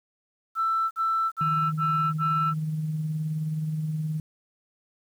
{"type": "tone bursts", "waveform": "sine", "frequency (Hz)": 1330, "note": "E6", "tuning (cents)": 15, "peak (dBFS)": -21, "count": 5, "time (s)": [0.55, 2.542], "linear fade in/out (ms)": 50, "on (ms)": 360, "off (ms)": 48}
{"type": "tone with tremolo", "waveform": "sine", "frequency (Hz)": 155.6, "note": "D#3", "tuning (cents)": 0, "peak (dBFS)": -24, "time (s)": [1.41, 4.2], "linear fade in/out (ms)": 2, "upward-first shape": "sine", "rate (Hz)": 19, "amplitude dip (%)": 35}
{"effects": ["tanh soft clip ceiling -17 dBFS", "9-bit"]}